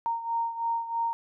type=beating tone pair; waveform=sine; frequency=924 / 927.1 Hz; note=A#5 / A#5; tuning=-16 / -10 cents; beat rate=3.1 Hz; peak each=-28 / -33 dBFS; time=0.06-1.13 s; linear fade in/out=0 ms; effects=none